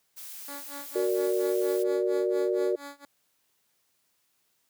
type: noise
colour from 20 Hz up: blue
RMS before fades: -42 dBFS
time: 0.16-1.84 s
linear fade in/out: 20 ms
type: tone with tremolo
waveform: 10% pulse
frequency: 283.8 Hz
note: C#4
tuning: 41 cents sharp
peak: -30 dBFS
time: 0.48-3.05 s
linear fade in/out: 2 ms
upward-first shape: sine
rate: 4.3 Hz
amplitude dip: 95%
type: chord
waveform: sine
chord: Gb augmented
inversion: none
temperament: equal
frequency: 370 / 466.2 / 587.3 Hz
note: Gb4 / Bb4 / D5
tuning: 0 / 0 / 0 cents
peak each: -26 / -29 / -31 dBFS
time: 0.95-2.76 s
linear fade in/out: 10 ms
effects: white hiss -72 dBFS RMS until 4.69 s + high-pass 80 Hz 12 dB/octave